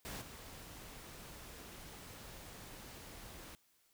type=noise with level steps; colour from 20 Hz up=pink; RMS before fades=-45 / -52 dBFS; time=0.05-3.55 s; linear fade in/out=0 ms; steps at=0.21 s; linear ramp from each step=10 ms; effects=white hiss -73 dBFS RMS until 3.93 s